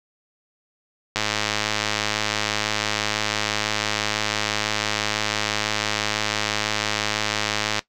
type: click train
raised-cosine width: 0.2 ms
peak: -4 dBFS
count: 704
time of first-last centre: 1.16-7.792 s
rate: 106 Hz
effects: noise-tail reverb RT60 0.1 s tail -17 dB re dry